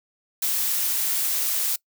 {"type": "noise", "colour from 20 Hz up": "blue", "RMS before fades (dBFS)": -24, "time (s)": [0.42, 1.76], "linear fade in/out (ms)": 5, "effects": ["noise-tail reverb RT60 0.1 s tail -23 dB re dry"]}